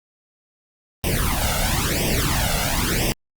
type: noise with flanger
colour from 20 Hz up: pink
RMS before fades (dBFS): -21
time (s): 1.04-3.12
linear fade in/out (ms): 0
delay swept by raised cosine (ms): 0.35 to 1.45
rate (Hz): 0.99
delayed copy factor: +0.9
effects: Opus 32 kbps